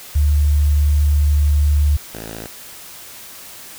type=tone pair in turn; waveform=sine / 5% pulse; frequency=73.42 / 55 Hz; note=D2 / A1; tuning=0 / 0 cents; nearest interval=perfect fourth; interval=500 cents; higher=first; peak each=-11 / -19 dBFS; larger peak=first; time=0.15-1.97 / 2.13-2.47 s; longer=first; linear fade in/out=10 ms; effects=white hiss -37 dBFS RMS until 3.78 s